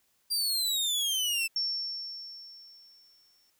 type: exponential sweep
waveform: sawtooth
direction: down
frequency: 4790 to 2637 Hz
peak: -24 dBFS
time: 0.3-1.48 s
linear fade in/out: 20 ms
type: tone with exponential decay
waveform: sine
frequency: 5440 Hz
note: F8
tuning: 46 cents flat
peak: -26 dBFS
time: 1.56-3.5 s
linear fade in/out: 2 ms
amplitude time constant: 420 ms
effects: white hiss -71 dBFS RMS until 3.59 s